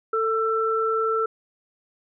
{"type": "tone pair together", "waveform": "sine", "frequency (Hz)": [445.3, 1336.4], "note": ["A4", "E6"], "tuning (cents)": [21, 23], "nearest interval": "octave + perfect fifth", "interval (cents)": 1902, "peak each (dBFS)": -23, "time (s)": [0.13, 1.26], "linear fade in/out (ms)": 5, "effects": []}